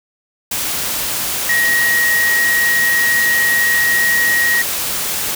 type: tone in noise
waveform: sine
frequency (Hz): 1892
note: A#6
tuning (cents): +25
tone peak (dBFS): -12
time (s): 1.49-4.62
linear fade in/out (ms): 5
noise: white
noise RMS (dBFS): -20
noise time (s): 0.51-5.35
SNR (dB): +5
effects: none